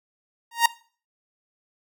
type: tone with exponential growth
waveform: sawtooth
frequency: 933 Hz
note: A#5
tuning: 1 cent sharp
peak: -8 dBFS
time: 0.51-0.66 s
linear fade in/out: 5 ms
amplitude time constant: 31 ms
effects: noise-tail reverb RT60 0.4 s tail -19 dB re dry